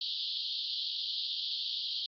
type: band-pass noise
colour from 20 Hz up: white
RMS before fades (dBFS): -36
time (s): 0.01-2.06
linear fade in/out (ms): 2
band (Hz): 3100 to 4700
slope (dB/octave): 96
effects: AAC 32 kbps